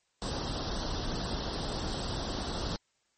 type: noise with comb filter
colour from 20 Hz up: pink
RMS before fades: -34 dBFS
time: 0.22-2.76 s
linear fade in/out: 0 ms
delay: 0.22 ms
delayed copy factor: +0.75
effects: white hiss -74 dBFS RMS until 3.17 s + MP3 32 kbps